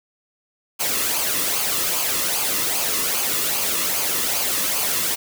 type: noise with flanger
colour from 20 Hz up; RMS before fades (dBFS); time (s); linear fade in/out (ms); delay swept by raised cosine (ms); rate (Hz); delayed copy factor
white; -22; 0.79-5.16; 20; 0.53 to 1.33; 2.5; -0.55
effects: none